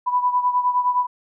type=beating tone pair; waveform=sine; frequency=987.8 / 997.5 Hz; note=B5 / B5; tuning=0 / +17 cents; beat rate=9.7 Hz; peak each=-18 / -23 dBFS; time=0.06-1.07 s; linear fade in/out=20 ms; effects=none